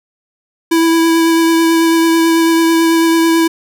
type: tone with vibrato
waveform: square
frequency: 329.6 Hz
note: E4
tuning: in tune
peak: -9 dBFS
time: 0.71-3.48 s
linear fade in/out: 10 ms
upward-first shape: triangle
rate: 9.1 Hz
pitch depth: 15 cents each way
effects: none